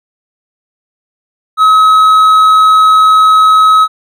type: tone with hard clipping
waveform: triangle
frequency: 1279 Hz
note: D#6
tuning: 47 cents sharp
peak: -4 dBFS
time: 1.57-3.88 s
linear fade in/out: 50 ms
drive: 7 dB
effects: none